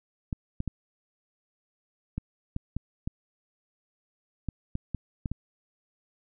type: clicks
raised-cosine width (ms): 5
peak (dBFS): -18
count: 12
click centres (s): 0.328 / 0.604 / 0.677 / 2.18 / 2.564 / 2.766 / 3.075 / 4.487 / 4.754 / 4.947 / 5.258 / 5.316
effects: none